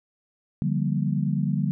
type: chord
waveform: sine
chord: G minor seventh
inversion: second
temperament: just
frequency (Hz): 147 / 176.4 / 196 / 235.2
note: D3 / F3 / G3 / Bb3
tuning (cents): +2 / +18 / 0 / +16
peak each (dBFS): -25 / -28 / -27 / -31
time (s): 0.62-1.71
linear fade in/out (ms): 0
effects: none